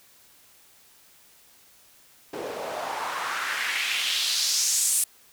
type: noise with band-pass filter sweep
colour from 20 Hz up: white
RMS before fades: -27 dBFS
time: 2.33-5.04 s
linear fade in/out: 5 ms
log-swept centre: 410 to 9500 Hz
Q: 2.4
effects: white hiss -56 dBFS RMS until 5.32 s